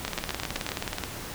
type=two click trains; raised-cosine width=0.2 ms; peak=-11 / -12 dBFS; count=6 / 19; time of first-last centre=0.05-0.69 / 0.08-1.037 s; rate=7.81 / 18.8 Hz; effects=pink hiss -38 dBFS RMS until 1.34 s